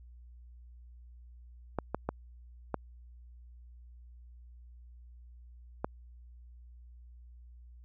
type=clicks; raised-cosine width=1 ms; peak=-17 dBFS; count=5; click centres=1.787 / 1.946 / 2.09 / 2.743 / 5.845 s; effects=added 60 Hz sine -50 dBFS peak until 7.84 s